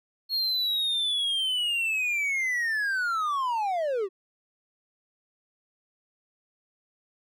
triangle linear sweep, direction down, 4300 to 360.5 Hz, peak -23 dBFS, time 0.29-4.09 s, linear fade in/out 50 ms, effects none

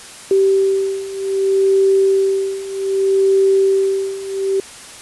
sine beating tone pair, 387.8 / 388.44 Hz, G4 / G4, -19 / -16 cents, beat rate 0.64 Hz, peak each -17 / -14 dBFS, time 0.31-4.6 s, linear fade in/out 2 ms, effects white hiss -36 dBFS RMS until 5.01 s + resampled to 24000 Hz

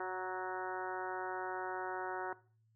harmonic tone with a mistuned harmonic, 185 Hz, F#3, in tune, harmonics 2 / 3 / 4 / 5 / 6 / 7 / 8 / 9 / 10, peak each -42 / -49 / -43 / -44 / -49 / -49 / -46 / -54 / -53 dBFS, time 0-2.33 s, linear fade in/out 2 ms, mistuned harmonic 5, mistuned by +17 cents, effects noise-tail reverb RT60 0.4 s tail -18 dB re dry + added 111 Hz sine -69 dBFS peak until 2.75 s

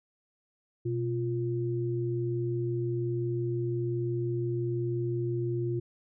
sine tone pair together, 123.46 / 349.2 Hz, B2 / F4, 0 / 0 cents, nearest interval octave + tritone, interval 1800 cents, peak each -30 / -31 dBFS, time 0.85-5.8 s, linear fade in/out 10 ms, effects none

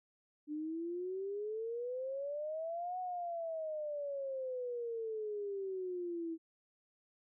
sine exponential two-way sweep, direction up then down, 294.9 to 740 to 323.2 Hz, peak -37 dBFS, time 0.47-6.38 s, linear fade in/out 50 ms, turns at 2.99 s, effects none

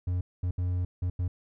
triangle tone bursts at uneven times, 89.7 Hz, F2, 47 cents sharp, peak -24 dBFS, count 5, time 0.07-0.21 / 0.43-0.51 / 0.58-0.85 / 1.02-1.1 / 1.19-1.28 s, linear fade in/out 5 ms, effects none

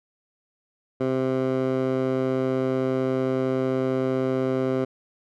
15% pulse tone with band-pass filter, 130.81 Hz, C3, in tune, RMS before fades -24 dBFS, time 1-4.85 s, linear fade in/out 10 ms, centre 430 Hz, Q 0.83, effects none

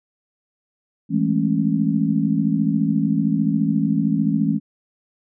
sine chord, A major seventh, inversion second, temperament just, 165 / 206.2 / 220 / 275 Hz, E3 / G#3 / A3 / C#4, +2 / -12 / 0 / -14 cents, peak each -22 dBFS, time 1.09-4.6 s, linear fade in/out 50 ms, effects none

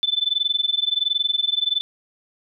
sine tone with amplitude modulation, 3516 Hz, A7, 2 cents flat, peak -15 dBFS, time 0.03-1.81 s, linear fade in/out 0 ms, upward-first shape sine, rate 21.4 Hz, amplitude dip 95%, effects none

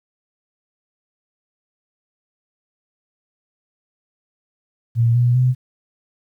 sine tone with pitch steps, 116.7 / 121.66 / 126.82 Hz, A#2 / B2 / B2, +2 / -26 / +46 cents, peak -12 dBFS, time 4.95-5.55 s, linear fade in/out 50 ms, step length 200 ms, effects 9-bit

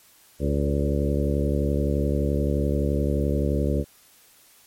harmonic tone with a mistuned harmonic, 71.6 Hz, D2, 43 cents flat, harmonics 1 / 2 / 3 / 4 / 5 / 6 / 7 / 8, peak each -24 / -27 / -29 / -30 / -31 / -32 / -32 / -33 dBFS, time 0.39-3.85 s, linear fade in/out 50 ms, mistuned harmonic 7, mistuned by -18 cents, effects white hiss -55 dBFS RMS until 4.66 s + MP3 64 kbps

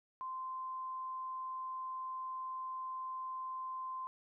sine tone, 1039 Hz, C6, 12 cents flat, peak -39 dBFS, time 0.21-4.07 s, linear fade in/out 0 ms, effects none

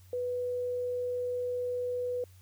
sine tone, 493.9 Hz, B4, in tune, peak -30 dBFS, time 0.13-2.24 s, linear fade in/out 2 ms, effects added 92 Hz sine -53 dBFS peak until 2.41 s + white hiss -64 dBFS RMS until 2.41 s

